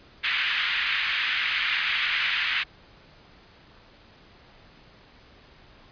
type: band-pass noise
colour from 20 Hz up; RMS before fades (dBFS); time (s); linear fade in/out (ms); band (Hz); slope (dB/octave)
pink; -26; 0.23-2.64; 20; 1700 to 3200; 24
effects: pink hiss -53 dBFS RMS until 5.91 s + resampled to 11025 Hz